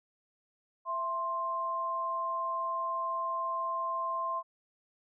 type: tone pair together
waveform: sine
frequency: 665.3 / 1051 Hz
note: E5 / C6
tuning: +16 / +7 cents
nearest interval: minor sixth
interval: 791 cents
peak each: -39 / -31 dBFS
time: 0.85-4.43 s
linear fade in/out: 50 ms
effects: none